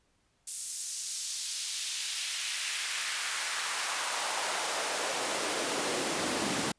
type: noise with high-pass filter sweep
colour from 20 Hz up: pink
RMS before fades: -33 dBFS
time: 0.47-6.72 s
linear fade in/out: 5 ms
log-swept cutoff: 8100 to 200 Hz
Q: 1.2
effects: pink hiss -72 dBFS RMS until 6.78 s + resampled to 22050 Hz